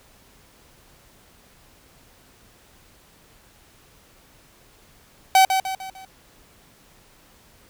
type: tone with echo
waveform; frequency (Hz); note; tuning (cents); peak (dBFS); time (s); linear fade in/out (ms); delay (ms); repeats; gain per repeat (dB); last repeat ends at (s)
45% pulse; 763; G5; -47; -11; 5.35-5.45; 2; 150; 4; -7; 6.05
effects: pink hiss -54 dBFS RMS until 7.69 s